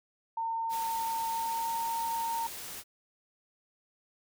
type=tone with pitch glide; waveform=sine; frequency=909 to 918 Hz; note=A#5 to A#5; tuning=-44 to -27 cents; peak=-30 dBFS; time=0.37-2.47 s; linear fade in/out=5 ms; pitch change=+17 cents; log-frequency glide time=1.24-1.8 s
type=noise; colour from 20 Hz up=white; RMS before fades=-42 dBFS; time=0.69-2.84 s; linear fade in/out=50 ms
effects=none